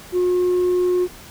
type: tone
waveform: sine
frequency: 360 Hz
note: F#4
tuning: 47 cents flat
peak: -13 dBFS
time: 0.12-1.08 s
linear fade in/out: 50 ms
effects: tanh soft clip ceiling -14 dBFS + pink hiss -41 dBFS RMS until 1.3 s